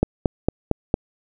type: click train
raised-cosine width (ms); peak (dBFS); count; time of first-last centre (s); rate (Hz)
2; -3; 5; 0.03-0.941; 4.39
effects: none